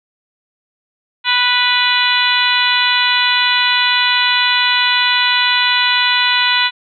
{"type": "harmonic tone with a mistuned harmonic", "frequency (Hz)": 492.9, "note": "B4", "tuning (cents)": -3, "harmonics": [2, 3, 4, 5, 6, 7, 8], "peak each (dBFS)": [-19, -19, -19, -19, -19, -19, -19], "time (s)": [1.24, 6.71], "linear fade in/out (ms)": 50, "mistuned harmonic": 8, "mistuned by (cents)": 18, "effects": []}